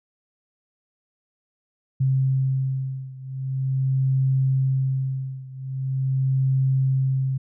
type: beating tone pair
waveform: sine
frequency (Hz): 132.7 / 133.13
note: C3 / C3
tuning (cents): +25 / +30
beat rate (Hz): 0.43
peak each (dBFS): -22 / -24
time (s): 2-7.38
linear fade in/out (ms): 10
effects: none